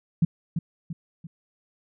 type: tone with echo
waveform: sine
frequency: 165.6 Hz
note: E3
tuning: 8 cents sharp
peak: -15 dBFS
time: 0.22-0.25 s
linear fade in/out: 5 ms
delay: 340 ms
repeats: 3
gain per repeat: -7 dB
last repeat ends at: 1.27 s
effects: none